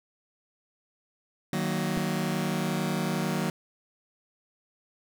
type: chord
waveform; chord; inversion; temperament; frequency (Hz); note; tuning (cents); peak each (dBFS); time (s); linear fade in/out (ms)
sawtooth; D# minor; none; just; 155.56 / 186.68 / 233.3; D#3 / F#3 / A#3; 0 / +16 / +2; -27 / -26 / -28; 1.53-3.5; 2
type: clicks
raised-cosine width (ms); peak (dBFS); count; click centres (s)
2; -22; 2; 1.972 / 1.976
effects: none